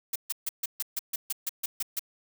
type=noise bursts; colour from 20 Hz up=blue; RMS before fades=-30 dBFS; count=12; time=0.13-1.994 s; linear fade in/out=5 ms; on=27 ms; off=140 ms; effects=none